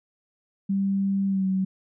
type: tone with pitch glide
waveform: sine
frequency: 196 to 189.65 Hz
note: G3 to F#3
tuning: 0 to +43 cents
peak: -21 dBFS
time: 0.69-1.65 s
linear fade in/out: 10 ms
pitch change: -57 cents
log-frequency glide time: 1.27-1.46 s
effects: none